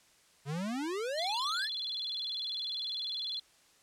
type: exponential sweep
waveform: square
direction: up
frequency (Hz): 134 to 1852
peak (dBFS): -34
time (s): 0.45-1.69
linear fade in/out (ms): 50
type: tone with vibrato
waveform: sine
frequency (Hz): 3769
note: A#7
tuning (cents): +18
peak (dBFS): -34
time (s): 1.17-3.4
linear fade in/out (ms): 10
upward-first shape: square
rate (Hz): 20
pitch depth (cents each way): 170
effects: white hiss -64 dBFS RMS until 3.82 s + low-pass 9000 Hz 12 dB/octave